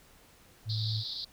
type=tone; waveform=sine; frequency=109.1 Hz; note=A2; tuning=14 cents flat; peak=-30 dBFS; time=0.65-1.04 s; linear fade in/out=50 ms
type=band-pass noise; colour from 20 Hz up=pink; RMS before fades=-38 dBFS; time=0.69-1.25 s; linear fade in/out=10 ms; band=3600 to 4900 Hz; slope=96 dB/octave
effects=pink hiss -59 dBFS RMS until 1.32 s